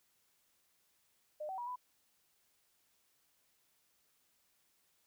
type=tone with pitch steps; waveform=sine; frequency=606 / 762 / 963 / 995 Hz; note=D#5 / G5 / B5 / B5; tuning=-46 / -49 / -44 / +13 cents; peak=-39 dBFS; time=1.4-1.76 s; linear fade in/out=10 ms; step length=90 ms; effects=white hiss -75 dBFS RMS until 5.06 s